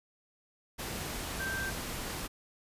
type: tone in noise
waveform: sine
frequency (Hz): 1568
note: G6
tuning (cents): 0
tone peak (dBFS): -34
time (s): 1.39-1.71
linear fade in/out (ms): 20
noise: pink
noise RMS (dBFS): -38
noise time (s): 0.78-2.28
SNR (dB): +1
effects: resampled to 32000 Hz